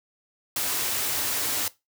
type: band-stop noise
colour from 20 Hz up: white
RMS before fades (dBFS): -27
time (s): 0.56-1.68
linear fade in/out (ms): 2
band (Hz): 150 to 220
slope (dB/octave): 96
effects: noise-tail reverb RT60 0.2 s tail -18 dB re dry + high-pass 80 Hz 12 dB/octave